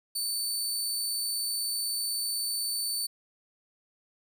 20% pulse tone, 4528 Hz, C#8, 36 cents sharp, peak -23 dBFS, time 0.15-3.07 s, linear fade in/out 10 ms, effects none

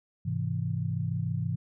sine chord, Ab augmented, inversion none, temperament equal with one note detuned, 103.83 / 130.21 / 164.81 Hz, Ab2 / C3 / E3, 0 / -8 / 0 cents, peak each -32 dBFS, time 0.25-1.56 s, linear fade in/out 10 ms, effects none

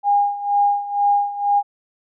sine tone with tremolo, 813 Hz, G#5, 37 cents flat, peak -12 dBFS, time 0.03-1.63 s, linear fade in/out 50 ms, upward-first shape sine, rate 2.1 Hz, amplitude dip 80%, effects none

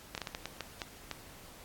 slowing click train, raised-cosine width 0.2 ms, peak -19 dBFS, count 9, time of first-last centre 0.15-1.113 s, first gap 28 ms, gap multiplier 1.4, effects pink hiss -53 dBFS RMS until 1.64 s + AAC 64 kbps

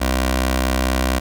15% pulse tone with notch filter, 64.4 Hz, C2, 27 cents flat, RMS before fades -19 dBFS, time 0-1.2 s, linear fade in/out 20 ms, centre 140 Hz, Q 0.58, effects none

